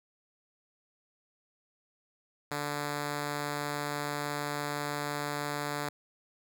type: tone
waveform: 5% pulse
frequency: 146.1 Hz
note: D3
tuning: 9 cents flat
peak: -21 dBFS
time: 2.51-5.89 s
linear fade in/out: 5 ms
effects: none